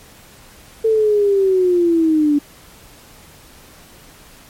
sine linear sweep, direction down, 448.8 to 286.9 Hz, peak -11 dBFS, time 0.84-2.39 s, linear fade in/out 10 ms, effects pink hiss -44 dBFS RMS until 4.49 s + MP3 64 kbps

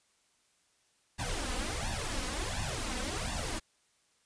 pink noise with flanger, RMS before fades -35 dBFS, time 1.18-3.6 s, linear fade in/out 20 ms, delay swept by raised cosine 1.1 to 4 ms, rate 1.4 Hz, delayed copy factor +1, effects white hiss -71 dBFS RMS until 4.25 s + resampled to 22050 Hz

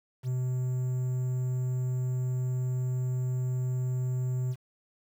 triangle tone with quantisation, 127.2 Hz, C3, 48 cents flat, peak -25 dBFS, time 0.23-4.56 s, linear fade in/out 50 ms, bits 9, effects none

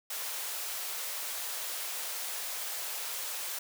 white high-pass noise, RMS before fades -37 dBFS, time 0.1-3.59 s, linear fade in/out 5 ms, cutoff 470 Hz, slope 24 dB/octave, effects none

